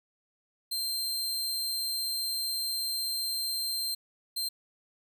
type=tone bursts at uneven times; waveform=sawtooth; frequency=4153 Hz; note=C8; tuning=14 cents flat; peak=-27 dBFS; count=2; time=0.71-3.95 / 4.36-4.49 s; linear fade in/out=10 ms; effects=none